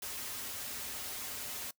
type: noise with comb filter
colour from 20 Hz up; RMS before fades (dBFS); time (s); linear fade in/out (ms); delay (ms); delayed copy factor
white; -41; 0.02-1.71; 5; 6; -0.6
effects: noise-tail reverb RT60 0.1 s tail -22 dB re dry